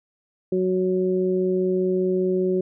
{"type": "harmonic tone", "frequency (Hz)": 185, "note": "F#3", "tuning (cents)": 0, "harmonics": [1, 2, 3], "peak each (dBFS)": [-25, -20, -32], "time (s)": [0.52, 2.61], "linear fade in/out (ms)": 5, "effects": []}